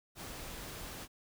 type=noise; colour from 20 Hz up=pink; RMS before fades=-45 dBFS; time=0.15-1.08 s; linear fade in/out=50 ms; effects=none